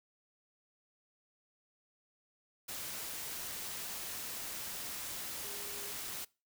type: tone in noise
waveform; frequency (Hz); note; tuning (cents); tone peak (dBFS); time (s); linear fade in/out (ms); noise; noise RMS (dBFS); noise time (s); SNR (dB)
sine; 407; G#4; -35; -53; 5.43-5.92; 10; white; -42; 2.68-6.25; -14
effects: noise-tail reverb RT60 0.3 s tail -23 dB re dry